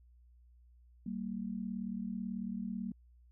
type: tone pair together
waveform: sine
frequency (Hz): 192.3 / 230.5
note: G3 / A#3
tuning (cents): -33 / -19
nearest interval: minor third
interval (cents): 314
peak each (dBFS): -39 / -39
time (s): 1.06-2.92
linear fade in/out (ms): 5
effects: added 60 Hz sine -59 dBFS peak until 3.31 s